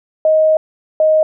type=tone pair in turn; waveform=sine; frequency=627 / 624.8 Hz; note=D#5 / D#5; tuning=+13 / +7 cents; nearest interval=unison; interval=6 cents; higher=first; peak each=-8 dBFS; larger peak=neither; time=0.25-0.57 / 1-1.23 s; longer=first; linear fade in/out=2 ms; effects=none